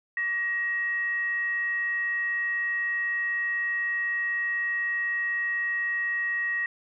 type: tone with frequency modulation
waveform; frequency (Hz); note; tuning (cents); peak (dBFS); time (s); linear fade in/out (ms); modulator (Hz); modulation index
sine; 1892; A#6; +25; -25; 0.17-6.66; 2; 743; 0.21
effects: none